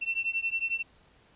sine beating tone pair, 2692 / 2703 Hz, E7 / E7, +36 / +43 cents, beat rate 11 Hz, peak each -31 dBFS, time 0.01-0.83 s, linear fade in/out 20 ms, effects pink hiss -61 dBFS RMS until 1.35 s + resampled to 8000 Hz

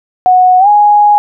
sine tone with pitch glide, 735 to 829.8 Hz, F#5 to G#5, -12 to -2 cents, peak -3 dBFS, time 0.26-1.18 s, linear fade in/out 0 ms, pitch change +210 cents, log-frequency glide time 0.59-0.68 s, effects none

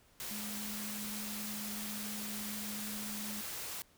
sine tone in noise, 210.2 Hz, G#3, 21 cents sharp, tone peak -43 dBFS, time 0.31-3.41 s, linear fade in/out 0 ms, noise white, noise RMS -42 dBFS, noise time 0.2-3.82 s, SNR -4 dB, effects pink hiss -66 dBFS RMS until 3.97 s

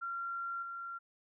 sine tone with level steps, 1376 Hz, F6, 26 cents flat, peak -36 / -40 dBFS, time 0.01-0.99 s, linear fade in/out 20 ms, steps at 0.62 s, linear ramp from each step 10 ms, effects none

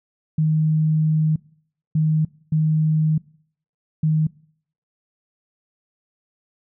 sine tone bursts at uneven times, 156 Hz, D#3, 5 cents sharp, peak -15 dBFS, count 4, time 0.38-1.36 / 1.95-2.25 / 2.52-3.18 / 4.03-4.27 s, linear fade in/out 5 ms, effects noise-tail reverb RT60 0.6 s tail -23 dB re dry

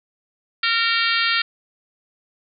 harmonic tone, 460 Hz, A#4, 23 cents flat, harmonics 3 / 4 / 5 / 6 / 7 / 8 / 9 / 10, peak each -23 / -24 / -25 / -26 / -26 / -27 / -28 / -28 dBFS, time 0.63-1.42 s, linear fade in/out 5 ms, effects none

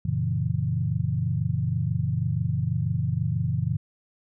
sine chord, F# dominant seventh, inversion none, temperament equal, 92.5 / 116.54 / 138.59 / 164.81 Hz, F#2 / A#2 / C#3 / E3, 0 / 0 / 0 / 0 cents, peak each -30 / -27 / -28 / -29 dBFS, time 0.05-3.77 s, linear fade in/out 5 ms, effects none

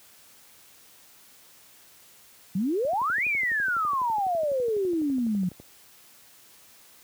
sine exponential two-way sweep, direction up then down, 174.4 to 2497 to 174.4 Hz, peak -23 dBFS, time 2.55-5.49 s, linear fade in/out 5 ms, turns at 3.26 s
click train, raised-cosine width 2 ms, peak -31 dBFS, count 34, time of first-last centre 2.85-5.6 s, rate 12 Hz
effects white hiss -54 dBFS RMS until 7.03 s + high-pass 60 Hz 12 dB/octave

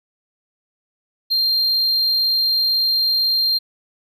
triangle tone, 4186 Hz, C8, in tune, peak -14 dBFS, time 1.3-3.59 s, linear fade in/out 20 ms, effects none

